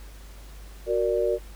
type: chord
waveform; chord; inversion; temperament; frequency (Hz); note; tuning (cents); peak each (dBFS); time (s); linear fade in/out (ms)
sine; Gb augmented; none; equal; 370 / 466.2 / 587.3; Gb4 / Bb4 / D5; 0 / 0 / 0; -26 / -25 / -26; 0.86-1.39; 50
effects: added 50 Hz sine -41 dBFS peak until 1.55 s + pink hiss -51 dBFS RMS until 1.55 s